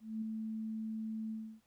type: tone with ADSR envelope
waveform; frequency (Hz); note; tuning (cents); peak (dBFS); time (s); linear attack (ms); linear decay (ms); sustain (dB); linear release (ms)
sine; 220; A3; 0; -34; 0-1.61; 220; 3; -3; 300
effects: pink hiss -75 dBFS RMS until 1.66 s